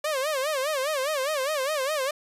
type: tone with vibrato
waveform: sawtooth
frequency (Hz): 570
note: C#5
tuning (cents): +48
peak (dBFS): -21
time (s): 0.04-2.11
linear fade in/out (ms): 5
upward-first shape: sine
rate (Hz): 4.9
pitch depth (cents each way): 170
effects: resampled to 32000 Hz